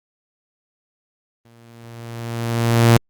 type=tone with exponential growth; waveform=sawtooth; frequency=116.54 Hz; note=A#2; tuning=in tune; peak=-4 dBFS; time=1.45-2.97 s; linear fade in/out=5 ms; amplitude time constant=330 ms; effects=Opus 24 kbps